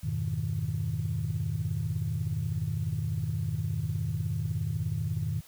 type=chord; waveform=sine; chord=F half-diminished seventh; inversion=none; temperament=equal; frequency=87.31 / 103.83 / 123.47 / 155.56 Hz; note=F2 / Ab2 / Cb3 / Eb3; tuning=0 / 0 / 0 / 0 cents; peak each=-35 / -32 / -34 / -32 dBFS; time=0.03-5.41 s; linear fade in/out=10 ms; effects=tanh soft clip ceiling -20 dBFS + white hiss -55 dBFS RMS until 5.47 s